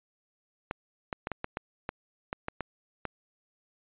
clicks, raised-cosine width 0.5 ms, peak -17 dBFS, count 11, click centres 0.711 / 1.128 / 1.271 / 1.317 / 1.444 / 1.571 / 1.891 / 2.329 / 2.484 / 2.607 / 3.053 s, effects resampled to 8000 Hz

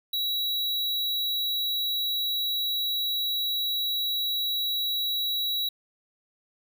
square tone, 3890 Hz, B7, 27 cents flat, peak -26 dBFS, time 0.13-5.69 s, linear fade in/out 5 ms, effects none

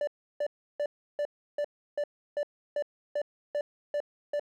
triangle tone bursts, 585 Hz, D5, 7 cents flat, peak -25 dBFS, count 12, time 0.01-4.396 s, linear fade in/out 2 ms, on 63 ms, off 330 ms, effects none

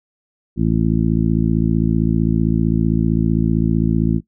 harmonic tone, 55.5 Hz, A1, 16 cents sharp, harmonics 1 / 2 / 3 / 4 / 5 / 6, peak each -22 / -22 / -18 / -19 / -24 / -24 dBFS, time 0.56-4.21 s, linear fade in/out 50 ms, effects noise-tail reverb RT60 0.1 s tail -18 dB re dry

